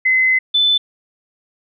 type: tone pair in turn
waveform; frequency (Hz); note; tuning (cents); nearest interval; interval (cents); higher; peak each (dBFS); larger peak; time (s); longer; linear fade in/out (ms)
sine; 2044 / 3510; C7 / A7; -41 / -5; major sixth; 936; second; -11; neither; 0.05-0.39 / 0.54-0.78; first; 10
effects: none